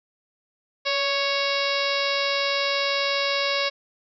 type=harmonic tone with a mistuned harmonic; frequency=554.4 Hz; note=C#5; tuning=in tune; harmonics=1 / 2 / 3 / 4 / 5 / 6 / 7 / 8 / 9 / 10; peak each=-27 / -30 / -33 / -29 / -31 / -35 / -30 / -34 / -32 / -36 dBFS; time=0.85-3.7 s; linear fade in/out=20 ms; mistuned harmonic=1; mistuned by=+26 cents; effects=none